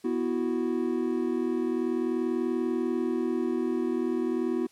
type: chord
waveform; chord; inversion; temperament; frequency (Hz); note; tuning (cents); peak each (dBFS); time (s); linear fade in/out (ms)
triangle; B suspended fourth; none; equal; 246.9 / 329.6 / 370; B3 / E4 / F#4; 0 / 0 / 0; -28; 0.04-4.67; 10
effects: white hiss -61 dBFS RMS until 4.71 s + low-pass 10000 Hz 12 dB/octave